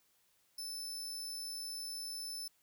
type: tone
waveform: sawtooth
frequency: 5274 Hz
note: E8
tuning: in tune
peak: -38 dBFS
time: 0.58-2.48 s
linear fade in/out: 5 ms
effects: white hiss -73 dBFS RMS until 2.62 s